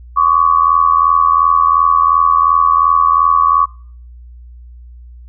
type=tone with amplitude modulation; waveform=sine; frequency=1128 Hz; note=C#6; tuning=30 cents sharp; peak=-4 dBFS; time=0.16-3.66 s; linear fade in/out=20 ms; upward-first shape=sine; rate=82.8 Hz; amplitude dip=80%; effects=noise-tail reverb RT60 0.5 s tail -22 dB re dry + added 60 Hz sine -33 dBFS peak until 5.28 s